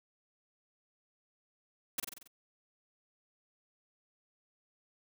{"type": "noise with echo", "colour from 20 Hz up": "white", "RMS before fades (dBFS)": -33, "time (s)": [1.98, 2], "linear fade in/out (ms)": 5, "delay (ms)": 46, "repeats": 6, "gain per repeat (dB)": -4, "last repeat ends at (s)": 2.276, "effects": []}